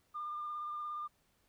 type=tone with vibrato; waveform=sine; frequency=1203 Hz; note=D6; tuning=41 cents sharp; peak=-37 dBFS; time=0.14-1.08 s; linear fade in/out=20 ms; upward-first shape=sine; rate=17 Hz; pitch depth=16 cents each way; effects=tanh soft clip ceiling -33 dBFS + pink hiss -74 dBFS RMS until 1.48 s